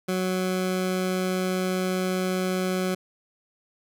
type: tone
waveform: 20% pulse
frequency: 185 Hz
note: F#3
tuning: in tune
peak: -19 dBFS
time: 0.08-2.95 s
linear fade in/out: 10 ms
effects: none